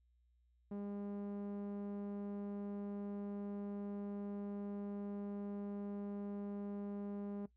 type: tone with low-pass filter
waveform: sawtooth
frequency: 202.5 Hz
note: G#3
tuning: 43 cents flat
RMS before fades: -44 dBFS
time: 0.71-7.46 s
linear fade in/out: 5 ms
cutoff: 610 Hz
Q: 0.55
effects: noise-tail reverb RT60 0.1 s tail -18 dB re dry + added 60 Hz sine -70 dBFS peak until 7.56 s